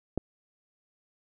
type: clicks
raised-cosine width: 2 ms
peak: -15 / -28 dBFS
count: 2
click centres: 0.176 / 0.179 s
effects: none